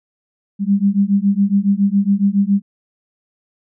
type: beating tone pair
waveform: sine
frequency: 196 / 203.2 Hz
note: G3 / G#3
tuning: 0 / -38 cents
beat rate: 7.2 Hz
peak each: -15 dBFS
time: 0.59-2.62 s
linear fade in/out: 50 ms
effects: none